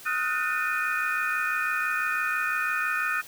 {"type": "tone cluster", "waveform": "sine", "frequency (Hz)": [1262, 1438, 1504, 1806, 2472], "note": ["D#6", "F#6", "F#6", "A6", "D#7"], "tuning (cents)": [24, -50, 28, 45, -12], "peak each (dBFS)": -31, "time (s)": [0.05, 3.22], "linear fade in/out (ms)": 20, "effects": ["white hiss -46 dBFS RMS until 3.27 s"]}